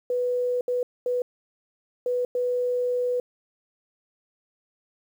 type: tone bursts at uneven times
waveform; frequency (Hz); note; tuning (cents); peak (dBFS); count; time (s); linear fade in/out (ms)
sine; 493.9; B4; 0; -22; 5; 0.1-0.61 / 0.68-0.83 / 1.06-1.22 / 2.06-2.25 / 2.35-3.2; 2
effects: 9-bit